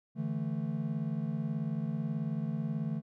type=chord; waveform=triangle; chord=D suspended second; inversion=none; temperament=just; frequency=146.83 / 165.19 / 220.2 Hz; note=D3 / E3 / A3; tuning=0 / +4 / +2 cents; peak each=-34 dBFS; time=0.15-3.02 s; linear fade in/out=50 ms; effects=none